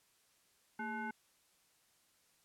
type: tone with frequency modulation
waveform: sine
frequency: 863 Hz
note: A5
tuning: 34 cents flat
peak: -38 dBFS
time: 0.79-1.11 s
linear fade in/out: 5 ms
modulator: 636 Hz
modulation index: 1.4
effects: white hiss -72 dBFS RMS until 2.44 s + low-pass 12000 Hz 12 dB/octave